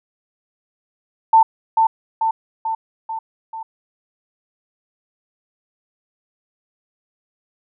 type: tone with echo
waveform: sine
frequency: 893 Hz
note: A5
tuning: 25 cents sharp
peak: -7 dBFS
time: 1.33-1.43 s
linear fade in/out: 5 ms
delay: 440 ms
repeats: 5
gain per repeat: -4 dB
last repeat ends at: 3.63 s
effects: none